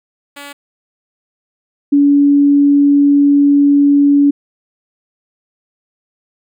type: tone pair in turn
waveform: 5% pulse / sine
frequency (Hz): 284.9 / 284.9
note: C#4 / C#4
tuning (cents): +48 / +48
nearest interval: unison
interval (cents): 0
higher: neither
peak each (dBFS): -18 / -6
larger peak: second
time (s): 0.36-0.53 / 1.92-4.31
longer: second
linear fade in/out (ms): 10
effects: none